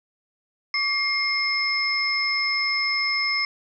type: tone cluster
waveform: sine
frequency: 1140 / 2127 / 5230 Hz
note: C#6 / C7 / E8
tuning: +48 / +28 / -15 cents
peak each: -32 / -23 / -25 dBFS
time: 0.74-3.45 s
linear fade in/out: 2 ms
effects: none